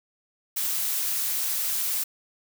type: noise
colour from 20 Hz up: blue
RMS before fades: -27 dBFS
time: 0.56-2.04 s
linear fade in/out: 10 ms
effects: none